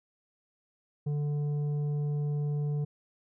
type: tone with tanh clipping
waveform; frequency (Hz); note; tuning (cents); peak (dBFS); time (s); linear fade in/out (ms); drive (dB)
sine; 146.83; D3; 0; -29; 1.06-2.85; 10; 7
effects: none